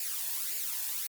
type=noise with flanger; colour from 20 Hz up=blue; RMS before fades=-34 dBFS; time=0-1.07 s; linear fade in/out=2 ms; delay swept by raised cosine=0.41 to 1.18 ms; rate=1.8 Hz; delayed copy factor=+0.6; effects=MP3 96 kbps